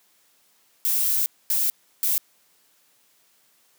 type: noise bursts at uneven times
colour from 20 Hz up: violet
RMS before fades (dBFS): -22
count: 3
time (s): 0.85-1.26 / 1.5-1.7 / 2.03-2.18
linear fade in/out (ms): 0
effects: white hiss -62 dBFS RMS until 3.78 s + high-pass 150 Hz 12 dB/octave